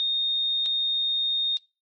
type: tone pair in turn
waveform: sine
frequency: 3686 / 3686 Hz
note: A#7 / A#7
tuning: -20 / -20 cents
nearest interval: unison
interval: 0 cents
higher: neither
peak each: -22 dBFS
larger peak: neither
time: 0-0.66 / 0.66-1.57 s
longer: second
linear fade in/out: 0 ms
effects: noise-tail reverb RT60 0.3 s tail -26 dB re dry + MP3 32 kbps